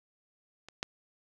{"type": "clicks", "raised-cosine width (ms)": 0.2, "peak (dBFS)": [-29, -15], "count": 2, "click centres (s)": [0.686, 0.829], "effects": []}